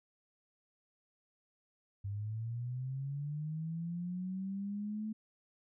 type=linear sweep; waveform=sine; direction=up; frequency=98.2 to 218.6 Hz; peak=-36 dBFS; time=2.04-5.13 s; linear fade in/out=10 ms; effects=none